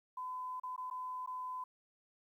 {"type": "tone with dropouts", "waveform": "sine", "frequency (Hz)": 1012, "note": "B5", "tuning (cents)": 42, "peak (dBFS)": -39, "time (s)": [0.17, 1.64], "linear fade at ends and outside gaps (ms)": 5, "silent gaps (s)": [[0.599, 0.634], [0.763, 0.778], [0.901, 0.91], [1.262, 1.273]], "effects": ["12-bit"]}